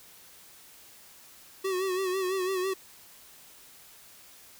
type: tone with vibrato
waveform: square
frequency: 375.2 Hz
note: F#4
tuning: 24 cents sharp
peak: -28 dBFS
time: 1.64-2.74 s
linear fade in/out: 10 ms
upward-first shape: sine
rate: 6 Hz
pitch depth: 60 cents each way
effects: white hiss -53 dBFS RMS until 4.59 s